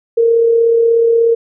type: tone with amplitude modulation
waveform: sine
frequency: 461.7 Hz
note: A#4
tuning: 17 cents flat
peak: -6 dBFS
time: 0.17-1.35 s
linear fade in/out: 10 ms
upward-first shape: sine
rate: 36.6 Hz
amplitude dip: 35%
effects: none